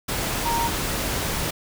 sine tone in noise, 932.3 Hz, A#5, in tune, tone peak -22 dBFS, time 0.45-0.68 s, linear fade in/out 10 ms, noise pink, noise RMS -26 dBFS, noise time 0.08-1.51 s, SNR +1 dB, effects none

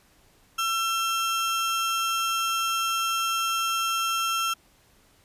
35% pulse tone pair together, 1345 / 3199 Hz, E6 / G7, +34 / +34 cents, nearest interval octave + minor third, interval 1500 cents, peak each -23 / -29 dBFS, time 0.58-4.54 s, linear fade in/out 10 ms, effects pink hiss -60 dBFS RMS until 5.24 s + resampled to 32000 Hz

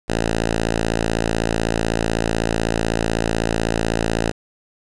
5% pulse tone, 56 Hz, A1, 31 cents sharp, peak -7 dBFS, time 0.08-4.32 s, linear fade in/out 20 ms, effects resampled to 22050 Hz + 8-bit

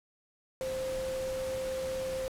sine tone in noise, 523.3 Hz, C5, in tune, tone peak -32 dBFS, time 0.61-2.28 s, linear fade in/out 0 ms, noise pink, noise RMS -43 dBFS, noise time 0.61-2.28 s, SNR +8 dB, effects low-pass 12000 Hz 12 dB/octave

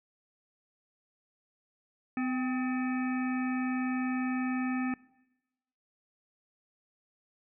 harmonic tone with a mistuned harmonic, 254.4 Hz, C4, 48 cents flat, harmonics 1 / 3 / 5 / 7 / 9 / 10, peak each -29 / -41 / -42 / -42 / -45 / -46 dBFS, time 2.17-4.94 s, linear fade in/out 2 ms, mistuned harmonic 3, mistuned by +48 cents, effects noise-tail reverb RT60 1.0 s tail -22 dB re dry

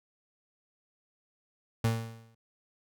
35% pulse tone with exponential decay, 113.8 Hz, A#2, 41 cents flat, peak -21 dBFS, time 1.84-2.35 s, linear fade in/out 5 ms, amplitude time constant 110 ms, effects none

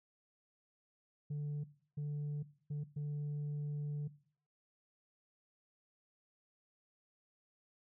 sine tone bursts at uneven times, 146.83 Hz, D3, in tune, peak -34 dBFS, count 4, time 1.3-1.64 / 1.97-2.43 / 2.7-2.84 / 2.96-4.08 s, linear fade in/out 10 ms, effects noise-tail reverb RT60 0.5 s tail -18 dB re dry + tanh soft clip ceiling -36 dBFS

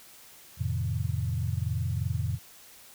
sine chord, F dominant seventh, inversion none, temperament equal, 87.31 / 110 / 130.81 / 155.56 Hz, F2 / A2 / C3 / Eb3, 0 / 0 / 0 / 0 cents, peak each -31 / -31 / -33 / -37 dBFS, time 0.57-2.39 s, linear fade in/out 50 ms, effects white hiss -52 dBFS RMS until 2.94 s

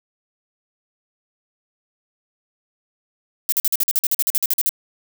violet noise bursts, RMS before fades -18 dBFS, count 16, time 3.49-4.692 s, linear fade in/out 0 ms, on 32 ms, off 46 ms, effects none

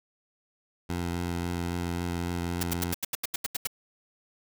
15% pulse tone with vibrato, 86.9 Hz, F2, 8 cents flat, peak -23 dBFS, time 0.89-2.94 s, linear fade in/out 10 ms, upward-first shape triangle, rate 3.7 Hz, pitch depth 20 cents each way
white noise bursts, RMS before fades -29 dBFS, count 11, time 2.61-3.672 s, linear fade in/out 5 ms, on 22 ms, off 82 ms
effects none

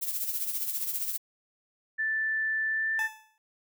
violet noise with tremolo, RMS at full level -29 dBFS, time 0.01-1.18 s, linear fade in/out 20 ms, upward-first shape triangle, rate 15 Hz, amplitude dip 65%
sine tone with pitch glide, 1762 to 1777.3 Hz, A6 to A6, +2 to +17 cents, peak -26 dBFS, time 1.98-3.08 s, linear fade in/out 20 ms, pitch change +15 cents, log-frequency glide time 2.68-2.97 s
20% pulse tone with exponential decay, 872 Hz, A5, 16 cents flat, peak -27 dBFS, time 2.99-3.38 s, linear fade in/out 1 ms, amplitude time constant 83 ms
effects none

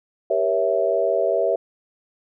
sine chord, G diminished seventh, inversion none, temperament equal with one note detuned, 392 / 472.1 / 554.4 / 659.3 Hz, G4 / Bb4 / Db5 / Fb5, 0 / +22 / 0 / 0 cents, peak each -25 / -24 / -23 / -21 dBFS, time 0.3-1.56 s, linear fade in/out 5 ms, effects none

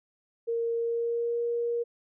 sine tone with pitch glide, 463.7 to 471.8 Hz, A#4 to A#4, -9 to +21 cents, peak -26 dBFS, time 0.47-1.84 s, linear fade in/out 20 ms, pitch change +30 cents, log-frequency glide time 0.75-1.41 s, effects none

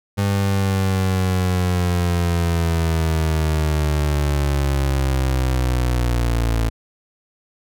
30% pulse linear sweep, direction down, 100.5 to 55.7 Hz, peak -14 dBFS, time 0.17-6.7 s, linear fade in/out 20 ms, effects none

